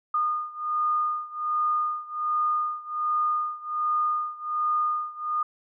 sine beating tone pair, 1222 / 1223.3 Hz, D#6 / D#6, -32 / -30 cents, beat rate 1.3 Hz, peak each -26 / -28 dBFS, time 0.14-5.43 s, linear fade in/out 5 ms, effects none

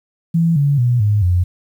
sine tone with pitch steps, 166.5 / 142.46 / 121.89 / 104.28 / 89.23 Hz, E3 / C#3 / B2 / G#2 / F2, +18 / +48 / -22 / +8 / +38 cents, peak -11 dBFS, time 0.34-1.44 s, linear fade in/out 10 ms, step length 220 ms, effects 8-bit

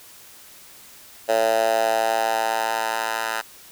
10% pulse tone with high-pass filter sweep, 112.2 Hz, A2, 34 cents sharp, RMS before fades -22 dBFS, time 1.28-3.42 s, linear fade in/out 20 ms, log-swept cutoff 590 to 1100 Hz, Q 3.7, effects white hiss -46 dBFS RMS until 3.71 s

